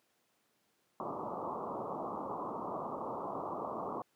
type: low-pass noise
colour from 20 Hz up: white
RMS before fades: -39 dBFS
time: 1-4.02 s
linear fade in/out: 2 ms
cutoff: 1200 Hz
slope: 96 dB/octave
effects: pink hiss -75 dBFS RMS until 4.15 s + high-pass 200 Hz 12 dB/octave